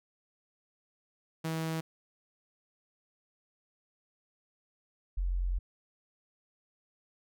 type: tone pair in turn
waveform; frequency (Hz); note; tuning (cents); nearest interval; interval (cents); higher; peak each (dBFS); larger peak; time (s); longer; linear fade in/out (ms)
sawtooth / sine; 161.3 / 44.68; E3 / F1; -37 / +40; octave + minor seventh; 2223; first; -28; neither; 1.44-1.81 / 5.17-5.59; second; 10
effects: none